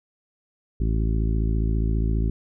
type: harmonic tone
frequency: 54.8 Hz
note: A1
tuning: 6 cents flat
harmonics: 1 / 2 / 3 / 4 / 5 / 6 / 7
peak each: -21 / -27 / -31 / -33 / -35 / -37 / -38 dBFS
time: 0.8-2.3 s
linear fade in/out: 5 ms
effects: none